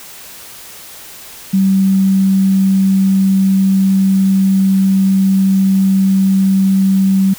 sine tone, 192.5 Hz, G3, 31 cents flat, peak -8 dBFS, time 1.53-7.34 s, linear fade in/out 10 ms, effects white hiss -34 dBFS RMS until 7.38 s

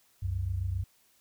sine tone pair together, 66.4 / 93.9 Hz, C2 / F#2, +26 / +26 cents, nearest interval tritone, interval 600 cents, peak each -34 / -30 dBFS, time 0.22-0.84 s, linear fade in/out 10 ms, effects white hiss -66 dBFS RMS until 1.2 s

